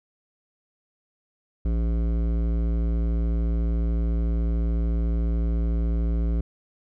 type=tone with hard clipping; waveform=sine; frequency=56.9 Hz; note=A#1; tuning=41 cents flat; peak=-23 dBFS; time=1.65-6.41 s; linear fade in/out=5 ms; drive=14 dB; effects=none